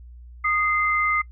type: tone pair together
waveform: sine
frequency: 1237.5 / 2079 Hz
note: D#6 / C7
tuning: -10 / -12 cents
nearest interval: major sixth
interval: 898 cents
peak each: -22 dBFS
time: 0.44-1.22 s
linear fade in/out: 10 ms
effects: noise-tail reverb RT60 0.1 s tail -22 dB re dry + added 60 Hz sine -40 dBFS peak until 1.31 s